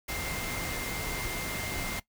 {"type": "tone in noise", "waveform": "sine", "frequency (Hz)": 2100, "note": "C7", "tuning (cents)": 6, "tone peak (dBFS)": -39, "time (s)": [0.08, 2], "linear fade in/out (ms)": 10, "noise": "pink", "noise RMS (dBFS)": -35, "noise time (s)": [0.08, 2], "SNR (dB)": -7, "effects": ["noise-tail reverb RT60 0.1 s tail -18 dB re dry"]}